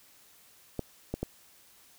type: clicks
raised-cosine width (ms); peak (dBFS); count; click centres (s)
2; -18; 3; 0.793 / 1.14 / 1.23
effects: white hiss -59 dBFS RMS until 1.98 s